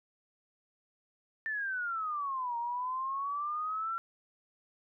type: exponential two-way sweep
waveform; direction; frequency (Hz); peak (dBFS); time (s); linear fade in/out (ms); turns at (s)
sine; down then up; 1793 to 932.3 to 1365; -32; 1.46-3.98; 0; 2.57
effects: none